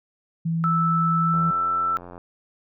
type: tone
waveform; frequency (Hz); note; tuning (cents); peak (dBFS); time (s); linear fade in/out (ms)
sine; 164.81; E3; 0; -21; 0.45-1.51; 10
type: tone with pitch glide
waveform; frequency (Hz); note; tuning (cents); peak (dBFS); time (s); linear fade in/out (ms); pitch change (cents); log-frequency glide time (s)
sine; 1315 to 1330.3; E6 to E6; -5 to +15; -20; 0.64-1.97; 0; +20; 1.19-1.4
type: click train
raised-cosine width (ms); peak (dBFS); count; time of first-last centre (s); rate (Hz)
1; -26; 75; 1.34-2.179; 88.2
effects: none